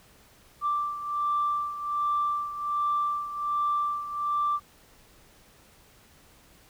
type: beating tone pair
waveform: sine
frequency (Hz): 1174.7 / 1176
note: D6 / D6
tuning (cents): 0 / +2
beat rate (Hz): 1.3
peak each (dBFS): -26 / -31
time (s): 0.61-4.6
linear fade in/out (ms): 50
effects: tanh soft clip ceiling -18 dBFS + pink hiss -57 dBFS RMS until 6.69 s